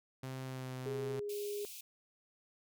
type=tone with pitch glide; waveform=sawtooth; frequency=131 to 128.45 Hz; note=C3 to C3; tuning=+2 to -32 cents; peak=-37 dBFS; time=0.23-1.2 s; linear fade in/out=5 ms; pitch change=-34 cents; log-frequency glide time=0.44-0.75 s
type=tone; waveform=sine; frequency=411.6 Hz; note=G#4; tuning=16 cents flat; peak=-37 dBFS; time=0.86-1.65 s; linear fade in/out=0 ms
type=high-pass noise; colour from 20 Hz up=white; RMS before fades=-49 dBFS; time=1.29-1.81 s; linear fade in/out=5 ms; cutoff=2300 Hz; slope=96 dB/octave
effects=none